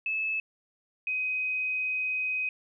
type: tone pair in turn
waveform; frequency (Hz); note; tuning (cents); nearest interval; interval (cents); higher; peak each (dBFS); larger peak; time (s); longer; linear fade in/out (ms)
sine; 2605 / 2516; E7 / D#7; -21 / +19; minor second; 60; first; -27; neither; 0.06-0.4 / 1.07-2.49; second; 2
effects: none